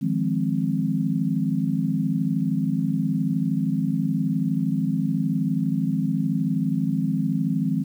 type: chord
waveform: sine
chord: F minor seventh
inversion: third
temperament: equal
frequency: 155.56 / 174.61 / 207.7 / 261.6 Hz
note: Eb3 / F3 / Ab3 / C4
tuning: 0 / 0 / 0 / 0 cents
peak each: -26 dBFS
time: 0.01-7.84 s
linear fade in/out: 20 ms
effects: 9-bit